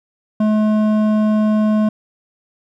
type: tone with hard clipping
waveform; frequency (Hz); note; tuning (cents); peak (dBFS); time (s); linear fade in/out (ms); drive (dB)
sine; 214.1; A3; -47; -14; 0.4-1.89; 5; 10
effects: none